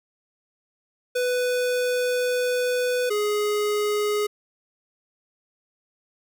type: tone pair in turn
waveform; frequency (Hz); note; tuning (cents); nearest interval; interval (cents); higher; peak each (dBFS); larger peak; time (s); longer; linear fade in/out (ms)
square; 496.7 / 417.7; B4 / G#4; +10 / +10; minor third; 300; first; -22; neither; 1.15-3.1 / 3.1-4.27; first; 10
effects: none